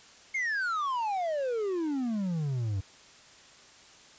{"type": "exponential sweep", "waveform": "triangle", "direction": "down", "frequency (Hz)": [2183, 92.5], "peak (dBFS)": -26, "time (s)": [0.34, 2.81], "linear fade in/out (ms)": 10, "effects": ["white hiss -54 dBFS RMS until 4.18 s", "resampled to 16000 Hz"]}